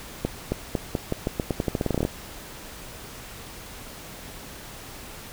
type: accelerating click train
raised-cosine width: 2 ms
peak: -10 dBFS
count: 19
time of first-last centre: 0.25-2.051 s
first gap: 270 ms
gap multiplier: 0.86
effects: pink hiss -41 dBFS RMS until 5.32 s